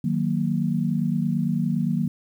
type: chord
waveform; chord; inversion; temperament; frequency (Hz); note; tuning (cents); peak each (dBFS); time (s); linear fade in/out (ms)
sine; D# minor; none; equal; 155.56 / 185 / 233.1; D#3 / F#3 / A#3; 0 / 0 / 0; -25; 0.04-2.08; 5
effects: 9-bit